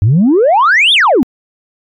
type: exponential two-way sweep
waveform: sine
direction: up then down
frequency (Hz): 93.5 to 3684 to 224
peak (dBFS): -4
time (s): 0.02-1.23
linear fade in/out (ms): 0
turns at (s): 0.93
effects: tanh soft clip ceiling -3 dBFS